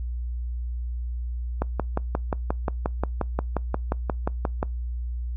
click train, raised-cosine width 1 ms, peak -10 dBFS, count 18, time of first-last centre 1.62-4.629 s, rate 5.65 Hz, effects noise-tail reverb RT60 0.2 s tail -26 dB re dry + added 60 Hz sine -27 dBFS peak until 5.36 s

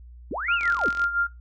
sine linear two-way sweep, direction up then down, 185 to 2914 to 185 Hz, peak -27 dBFS, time 0.31-0.89 s, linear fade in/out 2 ms, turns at 0.54 s
sine tone with tremolo, 1396.9 Hz, F6, in tune, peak -19 dBFS, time 0.48-1.27 s, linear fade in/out 5 ms, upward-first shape sine, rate 5.9 Hz, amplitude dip 70%
click train, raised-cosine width 0.2 ms, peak -21 dBFS, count 20, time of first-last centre 0.61-1.041 s, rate 44.1 Hz
effects noise-tail reverb RT60 0.2 s tail -19 dB re dry + added 60 Hz sine -42 dBFS peak until 1.4 s

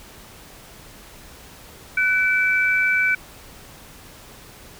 sine tone pair together, 1499.4 / 2313 Hz, F#6 / D7, +23 / -27 cents, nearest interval minor sixth, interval 750 cents, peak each -19 dBFS, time 1.97-3.15 s, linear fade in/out 5 ms, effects pink hiss -44 dBFS RMS until 4.79 s

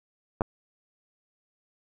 clicks, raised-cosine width 1 ms, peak -12 dBFS, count 2, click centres 0.409 / 0.418 s, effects none

